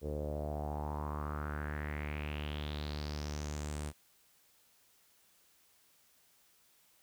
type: tone with low-pass filter sweep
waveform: sawtooth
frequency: 74.4 Hz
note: D2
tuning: 23 cents sharp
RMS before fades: -39 dBFS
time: 0.01-3.93 s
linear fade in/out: 50 ms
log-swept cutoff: 460 to 9300 Hz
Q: 4.8
effects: white hiss -68 dBFS RMS until 7.02 s